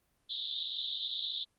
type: band-pass noise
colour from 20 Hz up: white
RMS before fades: -37 dBFS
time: 0.29-1.45 s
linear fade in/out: 20 ms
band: 3400 to 3900 Hz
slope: 96 dB/octave
effects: pink hiss -75 dBFS RMS until 1.58 s + Opus 32 kbps